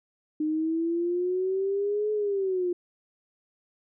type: exponential two-way sweep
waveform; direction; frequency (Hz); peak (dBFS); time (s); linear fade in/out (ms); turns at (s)
sine; up then down; 304.5 to 427.5 to 349.7; -24; 0.4-2.73; 5; 2.12
effects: none